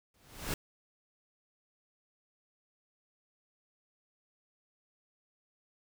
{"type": "noise with exponential growth", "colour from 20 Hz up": "pink", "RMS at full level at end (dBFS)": -32, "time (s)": [0.14, 0.54], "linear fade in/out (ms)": 2, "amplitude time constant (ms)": 86, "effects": []}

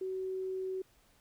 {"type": "tone", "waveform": "sine", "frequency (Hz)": 376.7, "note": "F#4", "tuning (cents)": 31, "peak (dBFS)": -34, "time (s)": [0.01, 0.82], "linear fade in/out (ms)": 5, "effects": ["pink hiss -67 dBFS RMS until 1.2 s"]}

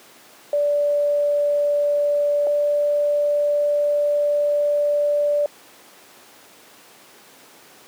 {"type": "tone pair in turn", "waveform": "sine", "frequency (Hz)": [582, 584.8], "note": ["D5", "D5"], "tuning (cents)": [-16, -7], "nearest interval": "unison", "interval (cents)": 9, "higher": "second", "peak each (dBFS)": -16, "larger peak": "neither", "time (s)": [[0.53, 2.47], [2.47, 5.46]], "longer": "second", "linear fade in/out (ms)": 2, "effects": ["pink hiss -47 dBFS RMS until 7.87 s", "high-pass 300 Hz 12 dB/octave"]}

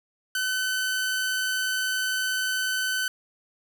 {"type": "tone", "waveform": "sawtooth", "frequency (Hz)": 1517, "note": "F#6", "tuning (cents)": 43, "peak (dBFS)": -21, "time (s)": [0.35, 3.08], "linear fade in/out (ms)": 2, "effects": []}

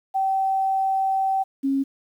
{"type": "tone pair in turn", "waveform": "sine", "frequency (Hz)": [771, 272.6], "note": ["G5", "C#4"], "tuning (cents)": [-29, -29], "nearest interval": "octave + tritone", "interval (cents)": 1800, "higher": "first", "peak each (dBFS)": -19, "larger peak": "neither", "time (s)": [[0.14, 1.44], [1.63, 1.84]], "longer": "first", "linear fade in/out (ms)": 20, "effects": ["9-bit"]}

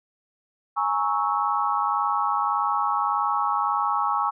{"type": "chord", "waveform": "sine", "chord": "A# half-diminished seventh", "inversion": "third", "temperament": "equal with one note detuned", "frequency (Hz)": [830.6, 932.3, 1108.7, 1306.4], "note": ["G#5", "A#5", "C#6", "E6"], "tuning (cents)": [0, 0, 0, -16], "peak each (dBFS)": [-26, -29, -25, -27], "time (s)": [0.76, 4.31], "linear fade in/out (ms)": 20, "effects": []}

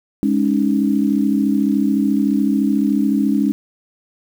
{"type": "chord", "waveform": "sine", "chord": "Ab suspended fourth", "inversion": "none", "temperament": "equal", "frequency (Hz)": [207.7, 277.2, 311.1], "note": ["Ab3", "Db4", "Eb4"], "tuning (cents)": [0, 0, 0], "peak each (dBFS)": [-17, -17, -21], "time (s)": [0.23, 3.52], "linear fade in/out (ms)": 0, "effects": ["7-bit"]}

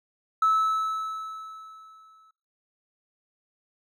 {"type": "tone with exponential decay", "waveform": "triangle", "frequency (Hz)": 1303, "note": "E6", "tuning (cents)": -20, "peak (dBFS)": -14, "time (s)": [0.42, 2.31], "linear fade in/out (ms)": 5, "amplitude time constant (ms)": 410, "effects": ["noise-tail reverb RT60 0.5 s tail -26 dB re dry", "tanh soft clip ceiling -15 dBFS"]}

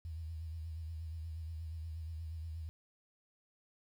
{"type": "tone with vibrato", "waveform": "sine", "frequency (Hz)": 80.8, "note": "E2", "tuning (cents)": -34, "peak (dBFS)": -40, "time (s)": [0.05, 2.69], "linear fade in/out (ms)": 0, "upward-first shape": "triangle", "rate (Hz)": 8.4, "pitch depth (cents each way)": 80, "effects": ["11-bit"]}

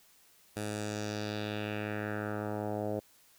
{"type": "tone with low-pass filter sweep", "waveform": "10% pulse", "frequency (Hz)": 105.4, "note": "G#2", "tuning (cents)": 26, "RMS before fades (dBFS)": -36, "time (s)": [0.56, 3], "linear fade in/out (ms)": 10, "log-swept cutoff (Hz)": [11000, 580], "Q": 2.3, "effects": ["white hiss -63 dBFS RMS until 3.38 s"]}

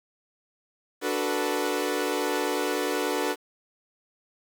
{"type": "chord", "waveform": "sawtooth", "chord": "B minor seventh", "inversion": "first", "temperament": "equal with one note detuned", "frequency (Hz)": [293.7, 370, 440, 490.5], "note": ["D4", "F#4", "A4", "B4"], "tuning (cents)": [0, 0, 0, -12], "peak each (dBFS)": -27, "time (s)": [1.01, 3.36], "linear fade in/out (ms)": 50, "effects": ["8-bit"]}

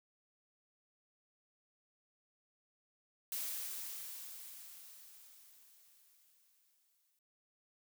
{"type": "noise with exponential decay", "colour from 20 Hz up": "blue", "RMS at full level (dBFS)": -39, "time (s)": [3.32, 7.19], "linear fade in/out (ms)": 2, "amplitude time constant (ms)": 840, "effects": []}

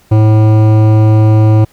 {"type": "tone with hard clipping", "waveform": "triangle", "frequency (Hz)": 108.5, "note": "A2", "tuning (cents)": -24, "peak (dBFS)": -6, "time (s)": [0.11, 1.65], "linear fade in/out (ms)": 10, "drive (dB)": 18, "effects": ["pink hiss -48 dBFS RMS until 1.72 s"]}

